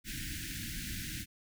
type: band-stop noise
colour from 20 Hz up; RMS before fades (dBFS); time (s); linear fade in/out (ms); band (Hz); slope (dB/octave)
pink; -40; 0.04-1.26; 50; 330 to 1500; 96
effects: none